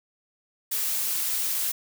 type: noise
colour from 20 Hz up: blue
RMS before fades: -27 dBFS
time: 0.71-1.72 s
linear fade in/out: 10 ms
effects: none